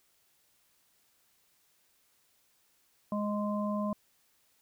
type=harmonic tone; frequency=207.7 Hz; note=G#3; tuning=in tune; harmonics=1 / 3 / 5; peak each=-31 / -36 / -38 dBFS; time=3.12-3.93 s; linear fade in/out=2 ms; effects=white hiss -70 dBFS RMS until 4.61 s